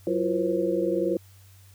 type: tone cluster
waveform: sine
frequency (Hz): 187.2 / 338.7 / 359.6 / 482.5 / 534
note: F#3 / E4 / F#4 / B4 / C5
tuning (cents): +20 / +47 / -49 / -40 / +35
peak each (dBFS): -33 / -26 / -30 / -29 / -29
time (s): 0.07-1.17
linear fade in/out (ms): 2
effects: added 96 Hz sine -50 dBFS peak until 1.74 s + white hiss -58 dBFS RMS until 1.74 s